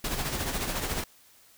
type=noise with tremolo; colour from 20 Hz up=pink; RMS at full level=-29 dBFS; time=0.04-1.04 s; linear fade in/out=5 ms; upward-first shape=sine; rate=14 Hz; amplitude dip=50%; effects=white hiss -58 dBFS RMS until 1.57 s